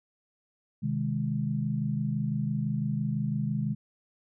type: chord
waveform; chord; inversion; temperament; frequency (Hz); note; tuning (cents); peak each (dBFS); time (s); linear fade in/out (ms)
sine; Ab major; first; just; 129.78 / 155.74 / 207.7; C3 / Eb3 / Ab3; -14 / +2 / 0; -31; 0.82-3.75; 20
effects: none